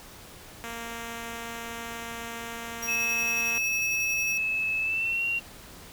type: tone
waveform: 5% pulse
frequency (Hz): 231.8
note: A#3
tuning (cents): -10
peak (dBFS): -24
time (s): 0.64-3.58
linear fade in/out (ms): 0
type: tone with tremolo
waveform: sawtooth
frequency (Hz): 5700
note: F8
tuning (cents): +34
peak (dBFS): -29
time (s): 2.82-4.38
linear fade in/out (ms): 10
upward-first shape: square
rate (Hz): 11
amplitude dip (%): 35
type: tone with pitch glide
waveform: sine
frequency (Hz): 2600 to 2755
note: E7 to F7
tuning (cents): -24 to -24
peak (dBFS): -25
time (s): 2.87-5.4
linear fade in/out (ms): 20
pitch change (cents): +100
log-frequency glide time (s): 4.78-5.26
effects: pink hiss -47 dBFS RMS until 5.92 s